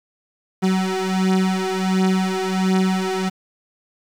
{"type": "beating tone pair", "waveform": "35% pulse", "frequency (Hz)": [187.4, 188.8], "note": ["F#3", "F#3"], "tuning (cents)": [22, 35], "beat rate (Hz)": 1.4, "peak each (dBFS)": [-19, -18], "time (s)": [0.62, 3.3], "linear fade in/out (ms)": 20, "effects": ["low-pass 8000 Hz 12 dB/octave", "7-bit"]}